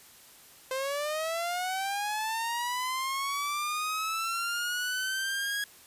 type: linear sweep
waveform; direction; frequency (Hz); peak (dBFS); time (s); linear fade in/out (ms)
sawtooth; up; 517 to 1661.2; -26; 0.71-5.64; 2
effects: white hiss -54 dBFS RMS until 5.86 s + resampled to 32000 Hz